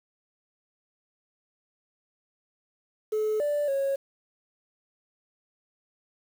sine tone with pitch steps, 430.2 / 586 / 549 Hz, A4 / D5 / C#5, -39 / -4 / -17 cents, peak -22 dBFS, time 3.12-3.96 s, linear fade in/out 10 ms, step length 280 ms, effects tanh soft clip ceiling -22 dBFS + 8-bit

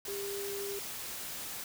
sine tone in noise, 400 Hz, G4, 35 cents sharp, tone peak -37 dBFS, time 0.08-0.79 s, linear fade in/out 2 ms, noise white, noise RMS -41 dBFS, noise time 0.05-1.64 s, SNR +1 dB, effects none

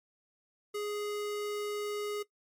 square tone, 415.3 Hz, G#4, in tune, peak -34 dBFS, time 0.74-2.23 s, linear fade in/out 10 ms, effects noise-tail reverb RT60 0.1 s tail -18 dB re dry + MP3 64 kbps

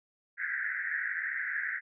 white band-pass noise, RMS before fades -34 dBFS, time 0.37-1.81 s, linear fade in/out 50 ms, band 1500 to 2000 Hz, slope 96 dB/octave, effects none

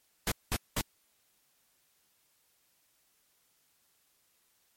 pink noise bursts, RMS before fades -30 dBFS, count 3, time 0.27-0.811 s, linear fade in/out 2 ms, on 47 ms, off 200 ms, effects white hiss -71 dBFS RMS until 4.76 s + MP3 64 kbps

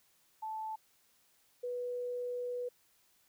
sine tone pair in turn, 875 / 491.1 Hz, A5 / B4, -10 / -10 cents, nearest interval minor seventh, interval 1000 cents, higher first, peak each -37 / -35 dBFS, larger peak second, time 0.42-0.76 / 1.63-2.69 s, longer second, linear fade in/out 10 ms, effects white hiss -70 dBFS RMS until 3.28 s

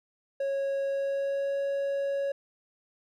triangle tone with pitch glide, 550 to 556.1 Hz, C#5 to C#5, -14 to +5 cents, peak -25 dBFS, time 0.4-2.32 s, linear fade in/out 5 ms, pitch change +19 cents, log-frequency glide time 0.84-1.59 s, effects none

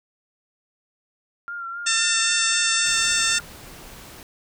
sine tone with vibrato, 1385 Hz, F6, 15 cents flat, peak -29 dBFS, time 1.48-3.4 s, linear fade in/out 0 ms, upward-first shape sine, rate 3.8 Hz, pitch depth 35 cents each way
harmonic tone, 897 Hz, A5, 33 cents sharp, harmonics 2 / 3 / 4 / 5 / 6 / 7 / 8 / 9, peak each -26 / -27 / -26 / -31 / -27 / -28 / -28 / -26 dBFS, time 1.86-3.39 s, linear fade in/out 10 ms
pink noise, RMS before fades -42 dBFS, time 2.86-4.23 s, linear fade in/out 0 ms
effects none

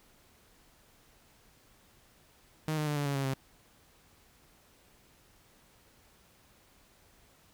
sawtooth tone with pitch steps, 155.9 / 151.99 / 148.17 / 144.46 / 140.83 / 137.3 / 133.85 Hz, D#3 / D#3 / D3 / D3 / C#3 / C#3 / C3, +4 / -40 / +16 / -28 / +28 / -16 / +40 cents, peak -26 dBFS, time 2.68-3.338 s, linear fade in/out 0 ms, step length 94 ms, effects pink hiss -63 dBFS RMS until 7.53 s

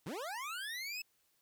25% pulse linear sweep, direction up, 123.47 to 2637 Hz, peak -36 dBFS, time 0.06-1.02 s, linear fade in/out 5 ms, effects white hiss -75 dBFS RMS until 1.41 s

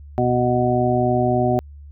harmonic tone, 123.47 Hz, B2, in tune, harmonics 1 / 2 / 3 / 5 / 6, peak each -22 / -22 / -22 / -22 / -22 dBFS, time 0.18-1.59 s, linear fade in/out 0 ms, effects added 72 Hz sine -37 dBFS peak until 1.91 s

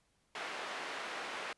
white band-pass noise, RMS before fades -42 dBFS, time 0.35-1.53 s, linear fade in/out 2 ms, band 380 to 2100 Hz, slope 12 dB/octave, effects pink hiss -75 dBFS RMS until 1.57 s + resampled to 24000 Hz

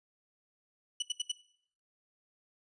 sawtooth tone bursts, 2960 Hz, F#7, in tune, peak -27 dBFS, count 4, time 1-1.318 s, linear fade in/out 5 ms, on 24 ms, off 74 ms, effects noise-tail reverb RT60 0.6 s tail -18 dB re dry + resampled to 22050 Hz

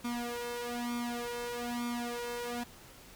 sawtooth tone with flanger, 239.9 Hz, A#3, 50 cents sharp, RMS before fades -37 dBFS, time 0.04-2.64 s, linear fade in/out 10 ms, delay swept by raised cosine 0.86 to 2.26 ms, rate 1.1 Hz, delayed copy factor +1, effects pink hiss -54 dBFS RMS until 3.15 s

